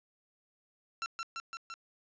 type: tone with echo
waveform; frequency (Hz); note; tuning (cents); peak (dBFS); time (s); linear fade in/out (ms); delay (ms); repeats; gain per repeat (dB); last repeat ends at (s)
sawtooth; 1355; E6; +47; -30; 1.02-1.06; 0; 170; 4; -2; 1.74
effects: resampled to 16000 Hz + 11-bit